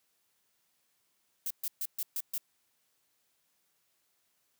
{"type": "noise bursts", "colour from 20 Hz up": "violet", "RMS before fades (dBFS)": -34, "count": 6, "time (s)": [1.46, 2.38], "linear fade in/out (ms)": 2, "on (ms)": 45, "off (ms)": 130, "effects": ["white hiss -75 dBFS RMS until 4.59 s", "high-pass 80 Hz 12 dB/octave"]}